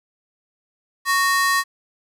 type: ring-modulated tone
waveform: 45% pulse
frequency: 1480 Hz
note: F#6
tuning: in tune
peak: -13 dBFS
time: 1.05-1.64 s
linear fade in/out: 50 ms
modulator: 370 Hz
effects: resampled to 32000 Hz + 9-bit